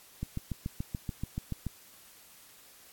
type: click train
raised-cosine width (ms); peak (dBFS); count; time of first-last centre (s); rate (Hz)
5; -21; 11; 0.23-1.667; 6.96
effects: white hiss -56 dBFS RMS until 2.92 s + AAC 64 kbps